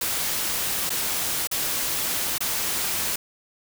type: noise with dropouts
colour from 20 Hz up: white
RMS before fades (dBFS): -26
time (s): 0.01-3.16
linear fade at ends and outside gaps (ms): 5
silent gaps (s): 0.895-0.902 / 1.473-1.513 / 2.382-2.405
effects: none